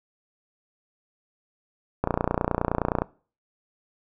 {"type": "click train", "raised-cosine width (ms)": 1, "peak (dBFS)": -8, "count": 30, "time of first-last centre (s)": [2.04, 3.02], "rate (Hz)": 29.6, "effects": ["noise-tail reverb RT60 0.4 s tail -21 dB re dry"]}